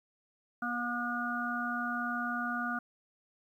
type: harmonic tone with a mistuned harmonic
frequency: 241.5 Hz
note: B3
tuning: 39 cents flat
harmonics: 1 / 3 / 5 / 6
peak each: -37 / -40 / -38 / -35 dBFS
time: 0.62-2.79 s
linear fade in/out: 5 ms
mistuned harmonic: 3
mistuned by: -17 cents
effects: 11-bit